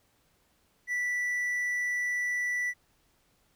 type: tone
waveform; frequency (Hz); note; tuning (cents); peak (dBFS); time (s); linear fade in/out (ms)
triangle; 1966; B6; -8; -26; 0.87-2.74; 50
effects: pink hiss -69 dBFS RMS until 3.55 s